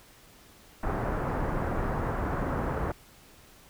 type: low-pass noise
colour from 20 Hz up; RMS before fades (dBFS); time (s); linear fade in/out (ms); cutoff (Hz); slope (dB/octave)
pink; -30; 0.83-2.92; 5; 1500; 24
effects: pink hiss -55 dBFS RMS until 3.69 s